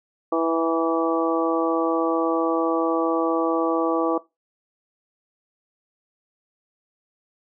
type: harmonic tone with a mistuned harmonic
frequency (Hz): 164.4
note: E3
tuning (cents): -4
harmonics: 2 / 3 / 4 / 5 / 6 / 7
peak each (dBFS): -23 / -24 / -26 / -30 / -34 / -26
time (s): 0.32-4.18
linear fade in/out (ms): 5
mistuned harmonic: 6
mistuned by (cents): -22
effects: noise-tail reverb RT60 0.2 s tail -19 dB re dry